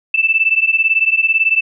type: beating tone pair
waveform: sine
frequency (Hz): 2637 / 2655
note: E7 / E7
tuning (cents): 0 / +12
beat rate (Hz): 18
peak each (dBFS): -14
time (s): 0.14-1.61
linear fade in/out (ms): 5
effects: none